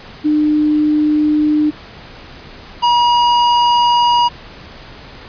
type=tone pair in turn; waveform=sine / square; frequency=301.9 / 958.5 Hz; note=D4 / A#5; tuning=+48 / +48 cents; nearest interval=octave + minor sixth; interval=2000 cents; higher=second; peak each=-10 dBFS; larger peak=neither; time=0.24-1.71 / 2.82-4.29 s; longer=neither; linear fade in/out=20 ms; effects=pink hiss -36 dBFS RMS until 5.28 s + resampled to 11025 Hz